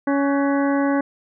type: harmonic tone with a mistuned harmonic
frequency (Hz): 280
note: C#4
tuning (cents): +18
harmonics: 1 / 2 / 3 / 4 / 5 / 6 / 7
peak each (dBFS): -18 / -24 / -28 / -30 / -32 / -34 / -35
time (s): 0.07-1.01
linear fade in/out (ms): 5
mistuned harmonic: 5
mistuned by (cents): +120
effects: none